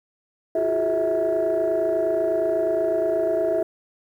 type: tone cluster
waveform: sine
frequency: 339.8 / 368.1 / 419.5 / 649 Hz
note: F4 / F#4 / G#4 / E5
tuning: -47 / -9 / +17 / -27 cents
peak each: -27 / -26 / -26 / -20 dBFS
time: 0.55-3.63 s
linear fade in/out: 5 ms
effects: tanh soft clip ceiling -14 dBFS + 9-bit